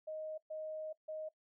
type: tone bursts at uneven times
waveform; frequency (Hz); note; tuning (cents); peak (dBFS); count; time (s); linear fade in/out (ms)
sine; 624; D#5; +5; -40; 3; 0.07-0.38 / 0.5-0.93 / 1.08-1.29; 10
effects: noise-tail reverb RT60 0.1 s tail -19 dB re dry